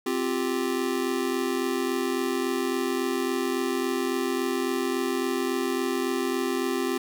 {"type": "chord", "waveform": "square", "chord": "C suspended fourth", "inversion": "none", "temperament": "just", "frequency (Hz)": [261.6, 348.8, 392.4], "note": ["C4", "F4", "G4"], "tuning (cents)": [0, -2, 2], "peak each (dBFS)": -30, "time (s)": [0.06, 6.98], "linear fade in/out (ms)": 5, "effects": []}